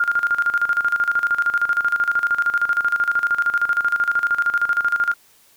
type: tone with tremolo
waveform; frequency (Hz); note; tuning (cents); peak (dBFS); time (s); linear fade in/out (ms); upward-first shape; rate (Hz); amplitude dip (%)
sine; 1407; F6; +12; -14; 0-5.14; 5; square; 13; 75
effects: white hiss -54 dBFS RMS until 5.56 s